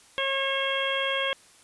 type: harmonic tone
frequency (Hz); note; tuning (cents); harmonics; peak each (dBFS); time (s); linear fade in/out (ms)
543; C#5; -36; 1 / 2 / 3 / 4 / 5 / 6; -30 / -33 / -32 / -33 / -34 / -30; 0.18-1.33; 0
effects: white hiss -55 dBFS RMS until 1.63 s + resampled to 24000 Hz